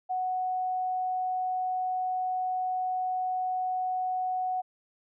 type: tone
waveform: sine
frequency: 740 Hz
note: F#5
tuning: in tune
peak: -27 dBFS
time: 0.09-4.62 s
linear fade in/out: 20 ms
effects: none